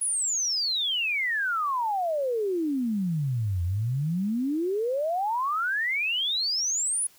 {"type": "exponential two-way sweep", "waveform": "sine", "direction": "down then up", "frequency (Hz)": [10548, 84.4, 10548], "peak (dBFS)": -24, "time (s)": [0.01, 7.07], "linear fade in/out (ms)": 5, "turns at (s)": 3.63, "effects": ["white hiss -57 dBFS RMS until 7.18 s"]}